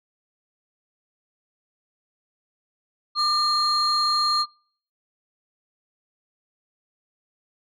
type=tone pair together; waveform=sine; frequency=1200 / 4222 Hz; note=D6 / C8; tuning=+37 / +15 cents; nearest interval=octave + minor seventh; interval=2178 cents; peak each=-21 / -19 dBFS; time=3.15-4.46 s; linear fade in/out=50 ms; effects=noise-tail reverb RT60 0.5 s tail -25 dB re dry + tanh soft clip ceiling -15 dBFS

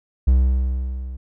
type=tone with level ramp; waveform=triangle; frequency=64.1 Hz; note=C2; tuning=35 cents flat; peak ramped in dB=-8 to -27 dBFS; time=0.27-1.17 s; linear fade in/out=10 ms; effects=none

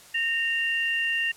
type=tone pair together; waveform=sine; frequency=1842 / 2779 Hz; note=A#6 / F7; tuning=-21 / -9 cents; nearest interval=perfect fifth; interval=712 cents; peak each=-26 / -26 dBFS; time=0.14-1.32 s; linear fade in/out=10 ms; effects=white hiss -50 dBFS RMS until 1.36 s + low-pass 11000 Hz 12 dB/octave

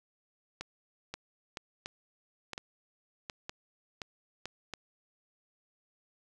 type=two click trains; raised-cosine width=0.2 ms; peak=-21 / -21 dBFS; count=5 / 6; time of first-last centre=0.61-4.456 / 1.14-4.737 s; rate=1.04 / 1.39 Hz; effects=none

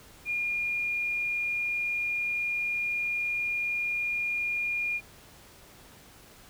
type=tone; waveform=sine; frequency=2420 Hz; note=D#7; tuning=49 cents flat; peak=-27 dBFS; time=0.25-5.01 s; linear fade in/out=50 ms; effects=pink hiss -53 dBFS RMS until 6.49 s

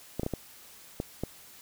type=clicks; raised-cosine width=2 ms; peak=-17 dBFS; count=6; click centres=0.196 / 0.233 / 0.264 / 0.337 / 1.001 / 1.236 s; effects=white hiss -52 dBFS RMS until 1.61 s

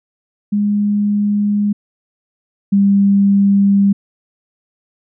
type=tone pair in turn; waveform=sine; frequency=205.9 / 199 Hz; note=G#3 / G3; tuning=-15 / +26 cents; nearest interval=minor second; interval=59 cents; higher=first; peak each=-12 / -8 dBFS; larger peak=second; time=0.52-1.73 / 2.72-3.93 s; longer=neither; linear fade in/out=10 ms; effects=none

